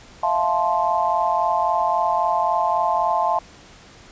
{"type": "chord", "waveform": "sine", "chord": "F major seventh", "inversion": "third", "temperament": "just", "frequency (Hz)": [654.8, 698.5, 873.1, 1047.7], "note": ["E5", "F5", "A5", "C6"], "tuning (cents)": [-12, 0, -14, 2], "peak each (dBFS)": [-25, -23, -21, -23], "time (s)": [0.23, 3.39], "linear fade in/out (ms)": 5, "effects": ["pink hiss -46 dBFS RMS until 4.11 s", "resampled to 16000 Hz"]}